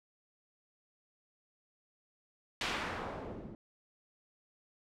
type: noise with low-pass filter sweep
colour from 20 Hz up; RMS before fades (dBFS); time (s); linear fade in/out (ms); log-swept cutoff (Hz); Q
white; -40; 2.61-3.55; 2; 3600 to 240; 0.88
effects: none